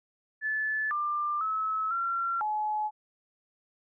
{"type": "tone with pitch steps", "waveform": "sine", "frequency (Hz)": [1736, 1191, 1295, 1367, 851], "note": ["A6", "D6", "E6", "F6", "G#5"], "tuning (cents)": [-24, 24, -31, -37, 42], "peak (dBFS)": -27, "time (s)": [0.41, 2.91], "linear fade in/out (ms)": 50, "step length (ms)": 500, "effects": []}